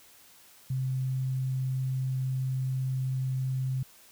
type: tone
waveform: sine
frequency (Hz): 130.81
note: C3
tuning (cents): 0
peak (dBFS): -27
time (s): 0.7-3.83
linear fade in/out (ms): 5
effects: white hiss -56 dBFS RMS until 4.11 s